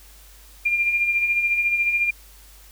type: tone with tremolo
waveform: sine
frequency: 2399 Hz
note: D7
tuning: 36 cents sharp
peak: -16 dBFS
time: 0.65-2.11 s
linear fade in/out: 10 ms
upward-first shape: sine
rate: 14 Hz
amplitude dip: 50%
effects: added 50 Hz sine -47 dBFS peak until 2.71 s + white hiss -50 dBFS RMS until 2.71 s